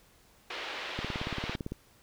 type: band-pass noise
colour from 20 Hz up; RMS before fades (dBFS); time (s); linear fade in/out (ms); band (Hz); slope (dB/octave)
white; -39; 0.5-1.56; 5; 340 to 3600; 24
type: click train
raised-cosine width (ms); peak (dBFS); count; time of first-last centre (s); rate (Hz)
3; -22; 14; 0.99-1.72; 17.8
effects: pink hiss -62 dBFS RMS until 2.02 s